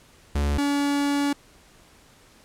45% pulse tone pair in turn, 72 / 285 Hz, D2 / C#4, -34 / +48 cents, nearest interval 2 octaves, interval 2382 cents, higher second, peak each -21 / -21 dBFS, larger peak neither, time 0.35-0.58 / 0.58-1.33 s, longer second, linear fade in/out 5 ms, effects pink hiss -54 dBFS RMS until 2.44 s + low-pass 11000 Hz 12 dB/octave

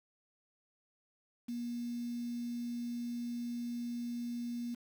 sine tone with quantisation, 238.9 Hz, A#3, 43 cents sharp, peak -36 dBFS, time 1.48-4.75 s, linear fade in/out 10 ms, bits 9, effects none

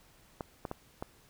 clicks, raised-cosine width 1 ms, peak -22 dBFS, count 4, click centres 0.408 / 0.652 / 0.714 / 1.025 s, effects pink hiss -62 dBFS RMS until 1.29 s

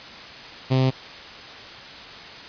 sawtooth tone with notch filter, 130.81 Hz, C3, in tune, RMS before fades -19 dBFS, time 0.7-0.91 s, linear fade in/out 20 ms, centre 1500 Hz, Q 0.99, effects white hiss -39 dBFS RMS until 2.48 s + resampled to 11025 Hz

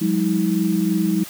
sine tone cluster, 180.4 / 203.5 / 319.5 Hz, F#3 / G#3 / D#4, -44 / -35 / +46 cents, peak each -21 dBFS, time 0.01-1.24 s, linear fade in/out 10 ms, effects white hiss -37 dBFS RMS until 1.29 s

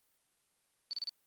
sine tone bursts, 4520 Hz, C#8, 33 cents sharp, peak -34 dBFS, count 4, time 0.91-1.093 s, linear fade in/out 0 ms, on 21 ms, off 33 ms, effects white hiss -75 dBFS RMS until 1.26 s + Opus 32 kbps

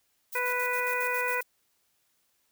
violet noise with tremolo, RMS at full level -38 dBFS, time 0.32-1.43 s, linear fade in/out 10 ms, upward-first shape square, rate 7.3 Hz, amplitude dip 60%
harmonic tone, 493.9 Hz, B4, in tune, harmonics 1 / 2 / 3 / 4 / 5, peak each -33 / -33 / -33 / -33 / -33 dBFS, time 0.35-1.41 s, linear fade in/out 5 ms
effects white hiss -72 dBFS RMS until 2.51 s

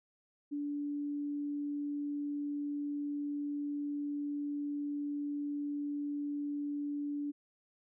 sine tone, 289.8 Hz, D4, 23 cents flat, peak -34 dBFS, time 0.51-7.32 s, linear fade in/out 20 ms, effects none

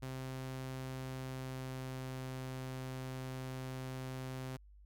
sawtooth tone with pitch glide, 130.81 to 130.06 Hz, C3 to C3, 0 to -10 cents, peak -37 dBFS, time 0.02-4.57 s, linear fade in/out 10 ms, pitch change -10 cents, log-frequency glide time 0.9-2.22 s, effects added 50 Hz sine -56 dBFS peak until 4.85 s

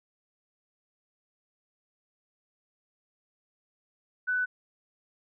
sine tone, 1495 Hz, F#6, 17 cents sharp, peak -25 dBFS, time 4.27-4.46 s, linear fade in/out 20 ms, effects none

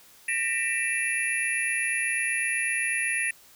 sine tone cluster, 1824 / 1952 / 2368 / 2653 / 10460 Hz, A#6 / B6 / D7 / E7 / E9, -38 / -21 / +14 / +10 / -15 cents, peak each -31 dBFS, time 0.28-3.31 s, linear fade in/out 5 ms, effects white hiss -54 dBFS RMS until 3.55 s

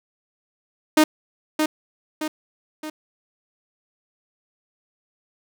sawtooth tone with echo, 308.5 Hz, D#4, 15 cents flat, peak -8 dBFS, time 0.97-1.04 s, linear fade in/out 5 ms, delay 620 ms, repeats 3, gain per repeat -6 dB, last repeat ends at 2.9 s, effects none

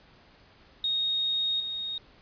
sine tone with level steps, 3729 Hz, A#7, in tune, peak -25 / -31 dBFS, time 0.84-1.98 s, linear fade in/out 2 ms, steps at 1.6 s, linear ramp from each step 2 ms, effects pink hiss -57 dBFS RMS until 2.21 s + resampled to 11025 Hz

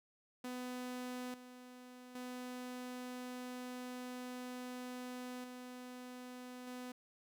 sawtooth tone with level steps, 250 Hz, B3, 21 cents sharp, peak -38 / -49 / -40 / -44 / -41 dBFS, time 0.44-6.92 s, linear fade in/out 5 ms, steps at 1.34 / 2.15 / 5.44 / 6.67 s, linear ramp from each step 2 ms, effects none

